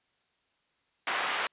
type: band-pass noise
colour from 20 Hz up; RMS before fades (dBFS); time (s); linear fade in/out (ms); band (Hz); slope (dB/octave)
pink; -31; 1.07-1.47; 2; 920 to 2800; 12
effects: white hiss -73 dBFS RMS until 1.52 s + resampled to 8000 Hz